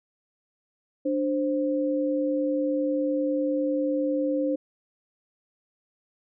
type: tone pair together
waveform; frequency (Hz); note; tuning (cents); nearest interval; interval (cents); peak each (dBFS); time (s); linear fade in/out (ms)
sine; 294.6 / 524.6; D4 / C5; +6 / +4; minor seventh; 998; -25 / -26; 1.05-4.56; 10
effects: none